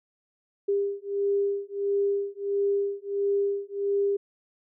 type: beating tone pair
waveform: sine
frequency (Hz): 400 / 401.5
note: G4 / G4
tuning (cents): +35 / +41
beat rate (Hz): 1.5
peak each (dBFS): -27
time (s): 0.68-4.17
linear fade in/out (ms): 10
effects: none